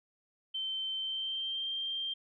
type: tone with pitch glide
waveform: sine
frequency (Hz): 3100 to 3171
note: G7 to G7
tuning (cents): -20 to +19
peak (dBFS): -33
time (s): 0.54-2.14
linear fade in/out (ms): 10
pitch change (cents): +39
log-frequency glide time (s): 0.97-1.69
effects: none